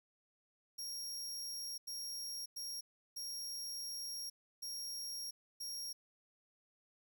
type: tone bursts at uneven times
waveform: sawtooth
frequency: 5588 Hz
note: F8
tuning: in tune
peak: -39 dBFS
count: 6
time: 0.78-1.78 / 1.87-2.46 / 2.56-2.81 / 3.16-4.3 / 4.62-5.31 / 5.6-5.93 s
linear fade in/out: 10 ms
effects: 12-bit